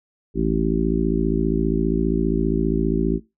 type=harmonic tone with a mistuned harmonic; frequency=55 Hz; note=A1; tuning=in tune; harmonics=1 / 3 / 4 / 5 / 6 / 7; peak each=-25 / -25 / -25 / -25 / -25 / -25 dBFS; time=0.34-3.2 s; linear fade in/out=50 ms; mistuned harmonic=1; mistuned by=-28 cents; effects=noise-tail reverb RT60 0.2 s tail -18 dB re dry